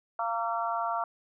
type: harmonic tone with a mistuned harmonic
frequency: 230.3 Hz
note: A#3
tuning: 21 cents flat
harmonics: 3 / 4 / 5 / 6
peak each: -32 / -33 / -34 / -35 dBFS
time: 0.19-1.04 s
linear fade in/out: 2 ms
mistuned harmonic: 6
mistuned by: -27 cents
effects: none